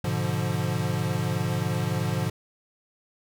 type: chord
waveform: square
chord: G# diminished seventh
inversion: none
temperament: equal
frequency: 103.83 / 123.47 / 146.83 / 174.61 Hz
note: G#2 / B2 / D3 / F3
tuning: 0 / 0 / 0 / 0 cents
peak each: -31 dBFS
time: 0.04-2.3 s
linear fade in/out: 5 ms
effects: none